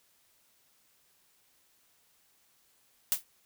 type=noise with exponential decay; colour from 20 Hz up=blue; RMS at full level=-23 dBFS; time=3.12-3.24 s; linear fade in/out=0 ms; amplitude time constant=24 ms; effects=white hiss -68 dBFS RMS until 3.45 s